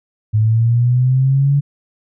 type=linear sweep; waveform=sine; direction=up; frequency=106.5 to 143.5 Hz; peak=-10 dBFS; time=0.33-1.61 s; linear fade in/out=20 ms; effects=none